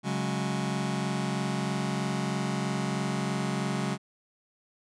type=chord; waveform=sawtooth; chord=C# suspended fourth; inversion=none; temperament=just; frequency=138.59 / 184.79 / 207.9 Hz; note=C#3 / F#3 / G#3; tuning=0 / -2 / +2 cents; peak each=-28 dBFS; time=0.03-3.98 s; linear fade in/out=50 ms; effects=resampled to 22050 Hz